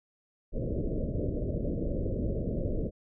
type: low-pass noise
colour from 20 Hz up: pink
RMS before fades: -31 dBFS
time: 0.52-2.91 s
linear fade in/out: 50 ms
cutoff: 610 Hz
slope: 96 dB/octave
effects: none